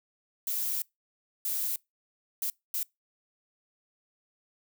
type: noise bursts at uneven times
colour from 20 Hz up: violet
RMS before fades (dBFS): -31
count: 4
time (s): 0.47-0.82 / 1.45-1.76 / 2.42-2.5 / 2.74-2.83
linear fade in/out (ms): 2
effects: noise-tail reverb RT60 0.2 s tail -25 dB re dry